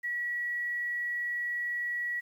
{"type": "tone with quantisation", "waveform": "sine", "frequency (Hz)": 1929, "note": "B6", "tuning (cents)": -41, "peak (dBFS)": -30, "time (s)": [0.03, 2.21], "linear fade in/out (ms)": 20, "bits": 10, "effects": []}